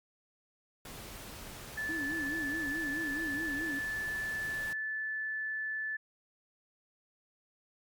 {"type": "noise", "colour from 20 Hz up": "pink", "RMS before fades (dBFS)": -46, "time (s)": [0.85, 4.73], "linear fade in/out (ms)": 2}
{"type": "tone", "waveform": "sine", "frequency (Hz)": 1744, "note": "A6", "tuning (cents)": -16, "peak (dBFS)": -33, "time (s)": [1.77, 5.97], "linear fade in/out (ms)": 10}
{"type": "tone with vibrato", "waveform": "sine", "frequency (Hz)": 300.8, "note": "D4", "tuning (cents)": 42, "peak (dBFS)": -37, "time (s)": [1.89, 3.79], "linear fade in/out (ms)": 0, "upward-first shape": "sine", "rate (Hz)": 4.7, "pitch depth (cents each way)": 160}
{"effects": ["MP3 96 kbps"]}